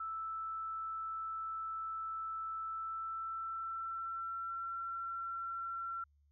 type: tone with pitch glide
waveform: sine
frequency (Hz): 1318.5 to 1356.4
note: E6 to E6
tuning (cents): 0 to +49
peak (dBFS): -38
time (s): 0-6.04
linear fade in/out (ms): 5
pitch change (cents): +49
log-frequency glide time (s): 2.64-4.7
effects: added 72 Hz sine -67 dBFS peak until 6.31 s